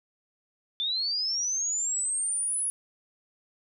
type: linear sweep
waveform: sine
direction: up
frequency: 3500 to 10460 Hz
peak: -26 dBFS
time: 0.8-2.7 s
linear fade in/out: 0 ms
effects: none